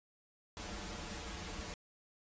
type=noise with comb filter; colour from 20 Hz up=pink; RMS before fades=-44 dBFS; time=0.57-1.74 s; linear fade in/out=0 ms; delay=7.6 ms; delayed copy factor=-1; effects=resampled to 16000 Hz